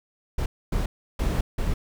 brown noise bursts at uneven times, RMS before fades -24 dBFS, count 4, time 0.38-0.46 / 0.72-0.86 / 1.19-1.41 / 1.58-1.74 s, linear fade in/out 5 ms, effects none

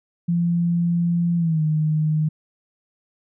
sine tone with pitch glide, 171.5 to 154.56 Hz, F3 to D#3, -31 to -11 cents, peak -17 dBFS, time 0.28-2.29 s, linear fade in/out 10 ms, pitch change -180 cents, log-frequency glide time 1.37-1.62 s, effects none

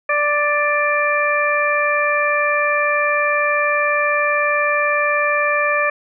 harmonic tone with a mistuned harmonic, 587.3 Hz, D5, in tune, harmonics 1 / 2 / 3 / 4, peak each -20 / -20 / -20 / -21 dBFS, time 0.09-5.9 s, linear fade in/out 5 ms, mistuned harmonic 4, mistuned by +16 cents, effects none

